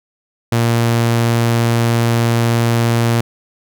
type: tone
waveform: sawtooth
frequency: 116.8 Hz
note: A#2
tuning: 4 cents sharp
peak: -8 dBFS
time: 0.52-3.21 s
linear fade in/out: 5 ms
effects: none